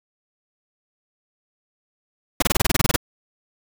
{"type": "noise bursts", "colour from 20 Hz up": "pink", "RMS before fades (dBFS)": -17, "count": 12, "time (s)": [2.4, 2.962], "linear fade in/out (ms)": 5, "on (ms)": 23, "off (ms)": 26, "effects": []}